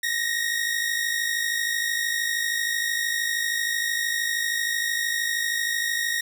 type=tone pair together; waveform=sawtooth; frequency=1847 / 1900 Hz; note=A#6 / A#6; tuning=-16 / +33 cents; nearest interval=unison; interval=49 cents; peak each=-23 dBFS; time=0.03-6.21 s; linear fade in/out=5 ms; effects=none